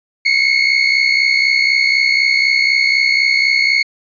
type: tone pair together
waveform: 35% pulse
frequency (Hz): 2153 / 2217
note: C7 / C#7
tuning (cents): +49 / 0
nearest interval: minor second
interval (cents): 51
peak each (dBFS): -12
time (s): 0.25-3.83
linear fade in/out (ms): 10
effects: resampled to 16000 Hz